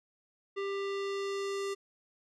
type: tone with low-pass filter sweep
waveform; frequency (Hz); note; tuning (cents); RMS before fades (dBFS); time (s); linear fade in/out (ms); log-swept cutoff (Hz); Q
square; 395.7; G4; +16; -35; 0.56-1.75; 20; 2900 to 8000; 1.1
effects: none